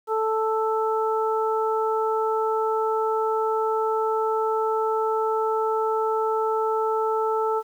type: harmonic tone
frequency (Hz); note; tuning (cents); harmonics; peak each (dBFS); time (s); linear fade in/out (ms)
440; A4; 0; 1 / 2 / 3; -23 / -26 / -28; 0.07-7.63; 50
effects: 9-bit